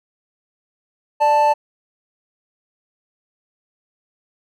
triangle tone pair together, 591.8 / 880 Hz, D5 / A5, +13 / 0 cents, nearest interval perfect fifth, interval 687 cents, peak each -16 / -11 dBFS, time 1.2-1.54 s, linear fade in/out 20 ms, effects none

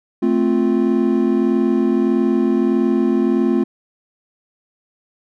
triangle chord, F major, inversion first, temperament equal, 220 / 261.6 / 349.2 Hz, A3 / C4 / F4, 0 / 0 / 0 cents, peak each -16 dBFS, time 0.22-3.64 s, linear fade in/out 10 ms, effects none

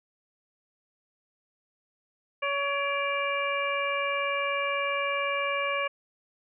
harmonic tone with a mistuned harmonic, 563 Hz, C#5, 27 cents sharp, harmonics 1 / 2 / 3 / 4 / 5, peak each -31 / -31 / -36 / -31 / -37 dBFS, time 2.42-5.88 s, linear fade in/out 10 ms, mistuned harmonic 4, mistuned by +70 cents, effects none

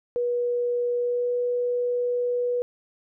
sine tone with pitch glide, 484.3 to 488.5 Hz, B4 to B4, -34 to -19 cents, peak -22 dBFS, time 0.16-2.62 s, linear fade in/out 0 ms, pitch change +15 cents, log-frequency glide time 0.96-1.33 s, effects none

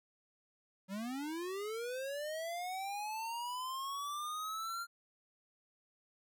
square linear sweep, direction up, 184.6 to 1396.9 Hz, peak -39 dBFS, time 0.88-4.87 s, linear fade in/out 50 ms, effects none

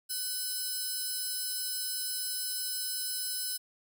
5% pulse tone cluster, 1507 / 4047 / 5180 Hz, F#6 / B7 / E8, +31 / +42 / -31 cents, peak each -31 / -31 / -29 dBFS, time 0.09-3.58 s, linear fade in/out 20 ms, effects none

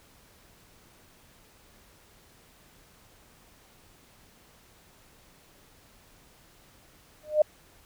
sine tone with exponential growth, 608 Hz, D#5, 40 cents flat, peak -13 dBFS, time 7.23-7.42 s, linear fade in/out 5 ms, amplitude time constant 40 ms, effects pink hiss -58 dBFS RMS until 7.85 s

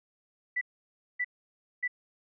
sine tone bursts, 1975.5 Hz, B6, in tune, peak -27 dBFS, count 3, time 0.56-1.879 s, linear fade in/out 10 ms, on 53 ms, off 580 ms, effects none

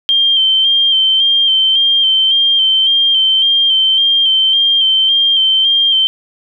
sine tone with vibrato, 3152 Hz, G7, 9 cents sharp, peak -8 dBFS, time 0.09-6.07 s, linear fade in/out 0 ms, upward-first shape square, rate 1.8 Hz, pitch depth 26 cents each way, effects none

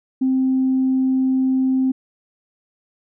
sine tone, 261.6 Hz, C4, in tune, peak -14 dBFS, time 0.21-1.92 s, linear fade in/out 10 ms, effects tanh soft clip ceiling -10 dBFS

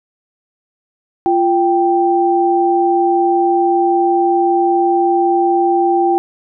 sine tone pair together, 346.6 / 784 Hz, F4 / G5, -13 / 0 cents, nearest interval octave + major second, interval 1413 cents, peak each -13 dBFS, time 1.26-6.18 s, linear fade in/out 0 ms, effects none

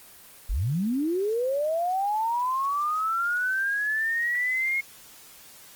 sine linear sweep, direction up, 32.91 to 2167 Hz, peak -23 dBFS, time 0.49-4.81 s, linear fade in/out 10 ms, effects white hiss -49 dBFS RMS until 5.75 s + Opus 24 kbps

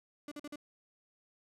35% pulse tone bursts, 293.7 Hz, D4, in tune, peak -40 dBFS, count 4, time 0.28-0.558 s, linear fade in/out 2 ms, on 35 ms, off 46 ms, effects low-pass 12000 Hz 12 dB/octave

